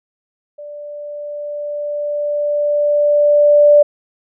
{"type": "tone with level ramp", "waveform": "sine", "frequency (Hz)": 587.3, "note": "D5", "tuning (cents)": 0, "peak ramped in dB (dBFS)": [-29, -4], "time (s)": [0.58, 3.83], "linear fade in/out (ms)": 10, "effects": []}